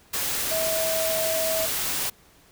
sine tone in noise, 645 Hz, E5, 38 cents flat, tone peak -25 dBFS, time 0.51-1.66 s, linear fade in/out 10 ms, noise white, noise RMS -27 dBFS, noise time 0.13-2.1 s, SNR -1 dB, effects pink hiss -56 dBFS RMS until 2.51 s

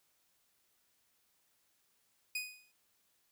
sawtooth tone with exponential decay, 2489 Hz, D#7, in tune, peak -30 dBFS, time 2.35-2.72 s, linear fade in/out 5 ms, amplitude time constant 80 ms, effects white hiss -75 dBFS RMS until 3.31 s

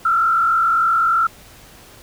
sine tone with frequency modulation, 1348 Hz, E6, 38 cents sharp, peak -13 dBFS, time 0.05-1.27 s, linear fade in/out 5 ms, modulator 43.3 Hz, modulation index 1.1, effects pink hiss -44 dBFS RMS until 2.02 s

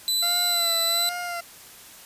sawtooth tone, 3998 Hz, B7, 20 cents sharp, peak -18 dBFS, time 0.08-1.09 s, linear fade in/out 0 ms
20% pulse tone with vibrato, 687 Hz, F5, 29 cents flat, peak -24 dBFS, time 0.22-1.41 s, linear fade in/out 10 ms, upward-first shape sine, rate 1.3 Hz, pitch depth 55 cents each way
effects white hiss -46 dBFS RMS until 2.05 s + resampled to 32000 Hz

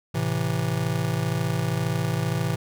square chord, A minor, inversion none, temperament just, 110 / 132 / 165 Hz, A2 / C3 / E3, 0 / +16 / +2 cents, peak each -29 / -28 / -28 dBFS, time 0.14-2.56 s, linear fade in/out 10 ms, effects none

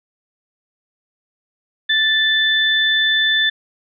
sine tone pair together, 1760 / 3520 Hz, A6 / A7, 0 / 0 cents, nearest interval octave, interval 1200 cents, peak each -16 dBFS, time 1.89-3.5 s, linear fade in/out 10 ms, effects none

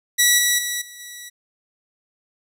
10% pulse tone with level steps, 1943 Hz, B6, 29 cents flat, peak -4 / -7 / -14 / -29 / -26 dBFS, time 0.18-1.3 s, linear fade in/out 20 ms, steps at 0.38 / 0.58 / 0.81 / 0.99 s, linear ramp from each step 10 ms, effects none

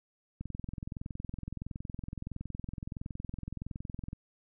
click train, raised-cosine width 5 ms, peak -26 dBFS, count 81, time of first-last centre 0.41-4.131 s, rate 21.5 Hz, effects none

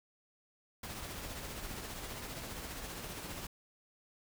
pink noise with tremolo, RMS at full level -42 dBFS, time 0.83-3.47 s, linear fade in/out 5 ms, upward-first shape triangle, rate 15 Hz, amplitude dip 40%, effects none

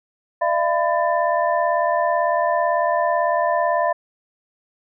sine tone cluster, 602 / 680 / 1005 / 1775 Hz, D5 / F5 / B5 / A6, +43 / -46 / +30 / +15 cents, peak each -22 / -20 / -22 / -28 dBFS, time 0.41-3.93 s, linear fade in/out 10 ms, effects none

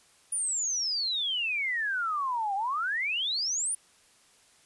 sine exponential two-way sweep, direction down then up, 9780 to 767 to 9780 Hz, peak -27 dBFS, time 0.32-3.75 s, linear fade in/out 5 ms, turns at 2.55 s, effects white hiss -61 dBFS RMS until 4.65 s + resampled to 24000 Hz

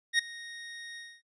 25% pulse tone with ADSR envelope, 1864.7 Hz, A#6, in tune, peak -17 dBFS, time 0.13-1.22 s, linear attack 58 ms, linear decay 8 ms, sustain -21 dB, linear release 250 ms, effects noise-tail reverb RT60 0.1 s tail -24 dB re dry + resampled to 22050 Hz

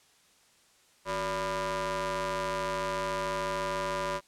sawtooth ring-modulated tone, 207.7 Hz, G#3, in tune, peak -23 dBFS, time 1.05-4.21 s, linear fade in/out 50 ms, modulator 784 Hz, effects white hiss -63 dBFS RMS until 4.27 s + low-pass 9000 Hz 12 dB/octave

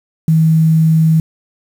sine tone with quantisation, 160 Hz, D#3, 49 cents sharp, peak -7 dBFS, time 0.28-1.2 s, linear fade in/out 2 ms, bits 6, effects none

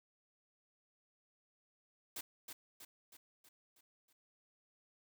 white noise with echo, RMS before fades -44 dBFS, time 2.16-2.21 s, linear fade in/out 5 ms, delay 320 ms, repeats 6, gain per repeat -5 dB, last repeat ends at 4.13 s, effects none

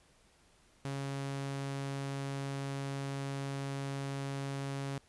sawtooth tone, 138 Hz, C#3, 7 cents flat, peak -32 dBFS, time 0.85-4.98 s, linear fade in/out 0 ms, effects pink hiss -66 dBFS RMS until 5.08 s + resampled to 24000 Hz

